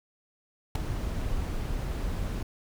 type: noise with ADSR envelope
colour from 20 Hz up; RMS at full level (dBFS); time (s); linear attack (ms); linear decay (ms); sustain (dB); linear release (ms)
brown; -17; 0.75-2.43; 6; 4; -14; 4
effects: none